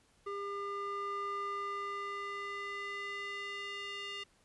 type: tone with band-pass filter sweep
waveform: square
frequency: 401.8 Hz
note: G4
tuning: 43 cents sharp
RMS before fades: -40 dBFS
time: 0.26-4.24 s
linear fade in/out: 10 ms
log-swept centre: 880 to 2800 Hz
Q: 2.4
effects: pink hiss -69 dBFS RMS until 4.44 s + resampled to 24000 Hz